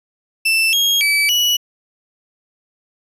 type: tone with pitch steps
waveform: 35% pulse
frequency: 2659 / 3268 / 2299 / 2938 Hz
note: E7 / G#7 / D7 / F#7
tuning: +14 / -29 / -37 / -13 cents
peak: -11 dBFS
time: 0.45-1.57 s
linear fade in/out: 10 ms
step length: 280 ms
effects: resampled to 32000 Hz

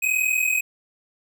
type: tone pair together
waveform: square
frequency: 2500 / 2541 Hz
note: D#7 / D#7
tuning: +8 / +36 cents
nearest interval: unison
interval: 28 cents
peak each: -23 dBFS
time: 0.02-0.61 s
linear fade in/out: 10 ms
effects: none

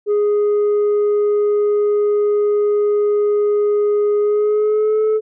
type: tone with pitch glide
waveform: sine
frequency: 414.7 to 433.3 Hz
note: G#4 to A4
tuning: -3 to -27 cents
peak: -10 dBFS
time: 0.06-5.21 s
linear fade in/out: 50 ms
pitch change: +76 cents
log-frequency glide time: 4.2-5.03 s
effects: tanh soft clip ceiling -12 dBFS

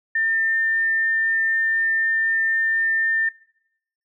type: tone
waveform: sine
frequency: 1801 Hz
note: A6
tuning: 40 cents sharp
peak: -18 dBFS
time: 0.15-3.29 s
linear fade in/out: 5 ms
effects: noise-tail reverb RT60 0.8 s tail -23 dB re dry

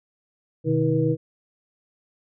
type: tone cluster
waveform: sine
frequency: 126.9 / 155 / 320 / 480.7 Hz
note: B2 / D#3 / D#4 / B4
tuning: +47 / -6 / +49 / -47 cents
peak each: -24 dBFS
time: 0.64-1.17 s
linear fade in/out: 50 ms
effects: none

